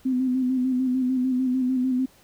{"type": "tone with vibrato", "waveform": "sine", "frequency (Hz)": 256, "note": "C4", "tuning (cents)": -38, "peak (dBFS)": -20, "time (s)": [0.05, 2.06], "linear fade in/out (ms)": 10, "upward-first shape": "square", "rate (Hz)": 6.7, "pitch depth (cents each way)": 34, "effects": ["pink hiss -56 dBFS RMS until 2.23 s"]}